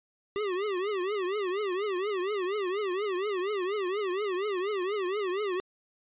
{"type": "tone with vibrato", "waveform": "square", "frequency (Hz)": 389.8, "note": "G4", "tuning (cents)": -10, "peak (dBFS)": -29, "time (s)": [0.36, 5.6], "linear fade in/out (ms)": 0, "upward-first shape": "triangle", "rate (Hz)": 4.2, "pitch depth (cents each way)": 190, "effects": ["resampled to 8000 Hz"]}